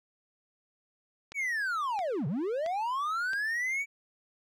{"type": "click train", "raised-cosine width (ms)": 0.2, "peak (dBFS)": -25, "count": 4, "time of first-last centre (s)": [1.32, 3.333], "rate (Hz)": 1.49}
{"type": "linear two-way sweep", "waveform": "triangle", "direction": "down then up", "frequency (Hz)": [2300, 124.9, 2300], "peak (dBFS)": -27, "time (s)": [1.34, 3.86], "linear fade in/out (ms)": 50, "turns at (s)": 2.27}
{"effects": []}